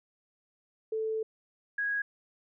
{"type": "tone pair in turn", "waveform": "sine", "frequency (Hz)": [440, 1652.6], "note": ["A4", "G#6"], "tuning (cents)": [0, -9], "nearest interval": "octave + major seventh", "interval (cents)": 2291, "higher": "second", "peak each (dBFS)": [-29, -28], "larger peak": "second", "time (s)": [[0.92, 1.23], [1.78, 2.02]], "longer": "first", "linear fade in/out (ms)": 5, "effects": []}